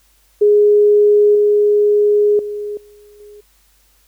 sine tone with level steps, 415.3 Hz, G#4, in tune, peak -7 / -9 / -21 / -41 / -36 dBFS, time 0.41-3.41 s, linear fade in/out 10 ms, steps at 1.35 / 2.39 / 2.77 / 3.2 s, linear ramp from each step 2 ms, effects added 50 Hz sine -56 dBFS peak until 4.07 s + white hiss -56 dBFS RMS until 4.07 s

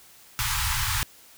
pink band-stop noise, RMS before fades -26 dBFS, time 0.39-1.03 s, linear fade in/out 0 ms, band 130 to 840 Hz, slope 96 dB/octave, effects white hiss -52 dBFS RMS until 1.37 s

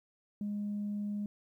sine tone, 206.2 Hz, G#3, 12 cents flat, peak -32 dBFS, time 0.41-1.26 s, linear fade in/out 2 ms, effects tanh soft clip ceiling -30 dBFS + 12-bit

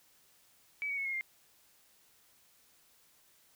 sine tone with pitch steps, 2289 / 2243 / 2198 / 2154 / 2111 Hz, D7 / C#7 / C#7 / C7 / C7, -45 / +20 / -15 / +50 / +15 cents, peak -33 dBFS, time 0.82-1.21 s, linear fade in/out 0 ms, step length 78 ms, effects white hiss -66 dBFS RMS until 3.55 s

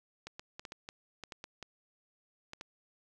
clicks, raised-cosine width 0.2 ms, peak -26 dBFS, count 12, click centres 0.27 / 0.395 / 0.595 / 0.652 / 0.721 / 0.889 / 1.237 / 1.322 / 1.441 / 1.627 / 2.534 / 2.611 s, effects none

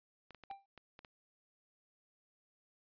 clicks, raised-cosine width 0.3 ms, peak -37 dBFS, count 7, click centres 0.307 / 0.347 / 0.437 / 0.512 / 0.777 / 0.991 / 1.048 s
triangle tone with exponential decay, 788 Hz, G5, 9 cents sharp, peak -38 dBFS, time 0.5-0.66 s, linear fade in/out 5 ms, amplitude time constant 34 ms
effects resampled to 11025 Hz

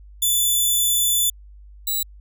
5% pulse tone pair in turn, 3491 / 3919 Hz, A7 / B7, -14 / -14 cents, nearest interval major second, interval 200 cents, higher second, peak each -9 / -13 dBFS, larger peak first, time 0.22-1.3 / 1.87-2.03 s, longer first, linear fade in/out 5 ms, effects added 50 Hz sine -41 dBFS peak until 2.2 s

